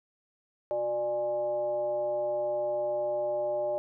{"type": "tone with frequency modulation", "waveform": "sine", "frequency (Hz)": 597, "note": "D5", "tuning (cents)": 28, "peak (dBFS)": -27, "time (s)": [0.71, 3.78], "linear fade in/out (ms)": 0, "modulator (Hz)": 233, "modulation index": 0.56, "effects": []}